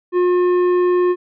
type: tone with tanh clipping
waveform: sine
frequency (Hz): 358.1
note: F4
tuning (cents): +43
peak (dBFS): -14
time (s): 0.12-1.16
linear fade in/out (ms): 50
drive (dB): 10
effects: none